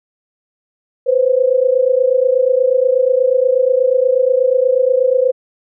sine tone pair together, 499.3 / 527.6 Hz, B4 / C5, +19 / +14 cents, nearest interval minor second, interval 95 cents, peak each -13 dBFS, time 1.06-5.32 s, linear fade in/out 20 ms, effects none

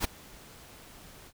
pink noise with ADSR envelope, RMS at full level -27 dBFS, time 0-1.33 s, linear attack 44 ms, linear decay 12 ms, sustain -24 dB, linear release 60 ms, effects none

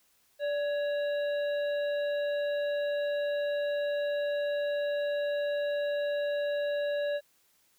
harmonic tone with a mistuned harmonic, 557 Hz, C#5, 8 cents sharp, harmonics 1 / 3 / 5 / 7, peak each -28 / -40 / -48 / -46 dBFS, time 0.39-7.21 s, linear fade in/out 50 ms, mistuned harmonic 1, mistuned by +73 cents, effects white hiss -68 dBFS RMS until 7.78 s

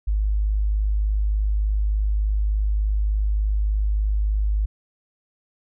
sine tone, 51.7 Hz, G#1, 7 cents flat, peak -18 dBFS, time 0.07-4.66 s, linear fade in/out 10 ms, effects none

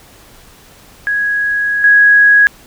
sine tone with level steps, 1661.2 Hz, G#6, in tune, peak -12 / -4 dBFS, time 1.07-2.47 s, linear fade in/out 0 ms, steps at 1.84 s, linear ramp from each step 2 ms, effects pink hiss -42 dBFS RMS until 2.66 s

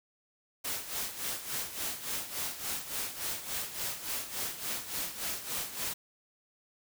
white noise with tremolo, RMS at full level -34 dBFS, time 0.64-5.94 s, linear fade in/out 10 ms, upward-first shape sine, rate 3.5 Hz, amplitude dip 70%, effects none

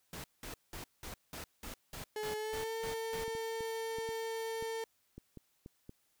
pink noise bursts, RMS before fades -45 dBFS, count 11, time 0.13-3.24 s, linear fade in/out 2 ms, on 110 ms, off 190 ms
35% pulse tone with pitch glide, 426.9 to 450.7 Hz, G#4 to A4, +48 to +42 cents, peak -35 dBFS, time 2.16-4.84 s, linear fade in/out 2 ms, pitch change +94 cents, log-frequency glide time 2.36-2.72 s
clicks, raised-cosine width 3 ms, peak -35 dBFS, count 10, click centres 3.28 / 3.351 / 3.607 / 3.985 / 4.09 / 4.625 / 5.18 / 5.373 / 5.661 / 5.894 s
effects white hiss -75 dBFS RMS until 6.2 s

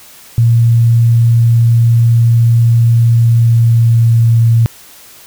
sine tone with pitch glide, 116.5 to 115.1 Hz, A#2 to A#2, -1 to -22 cents, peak -5 dBFS, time 0.38-4.66 s, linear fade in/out 0 ms, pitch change -21 cents, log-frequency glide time 3.04-4.44 s, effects white hiss -38 dBFS RMS until 5.26 s

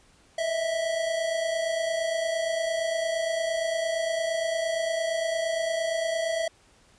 square tone pair together, 630.3 / 659 Hz, D#5 / E5, +22 / -1 cents, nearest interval minor second, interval 77 cents, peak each -33 / -27 dBFS, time 0.38-6.48 s, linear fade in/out 5 ms, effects pink hiss -59 dBFS RMS until 6.98 s + resampled to 22050 Hz

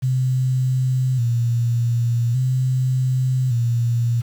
sine tone with vibrato, 123.47 Hz, B2, in tune, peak -16 dBFS, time 0.02-4.22 s, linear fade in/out 20 ms, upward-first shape square, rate 0.43 Hz, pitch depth 73 cents each way, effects 7-bit

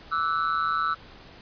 triangle tone with amplitude modulation, 1318.5 Hz, E6, in tune, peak -17 dBFS, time 0.11-0.95 s, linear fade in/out 20 ms, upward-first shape sine, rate 159 Hz, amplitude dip 95%, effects pink hiss -48 dBFS RMS until 1.41 s + resampled to 11025 Hz

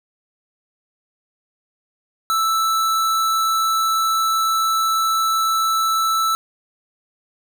square tone, 1319 Hz, E6, 1 cent sharp, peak -17 dBFS, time 2.3-6.35 s, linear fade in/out 0 ms, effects none

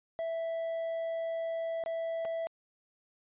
triangle tone with dropouts, 659.3 Hz, E5, in tune, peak -30 dBFS, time 0.19-2.47 s, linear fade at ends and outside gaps 0 ms, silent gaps 1.838-1.861 / 2.25-2.253 s, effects resampled to 8000 Hz

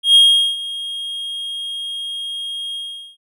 triangle tone with ADSR envelope, 3252 Hz, G#7, 37 cents flat, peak -4 dBFS, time 0.03-3.17 s, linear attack 120 ms, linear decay 410 ms, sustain -18 dB, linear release 420 ms, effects none

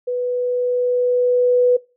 sine tone with level ramp, 493.9 Hz, B4, in tune, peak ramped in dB -19 to -10 dBFS, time 0.07-1.77 s, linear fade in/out 10 ms, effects noise-tail reverb RT60 0.3 s tail -22 dB re dry

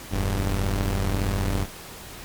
sawtooth tone pair together, 41.6 / 98 Hz, E1 / G2, +17 / 0 cents, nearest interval octave + minor third, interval 1483 cents, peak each -21 dBFS, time 0.1-1.67 s, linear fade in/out 50 ms, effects pink hiss -40 dBFS RMS until 2.24 s + MP3 96 kbps

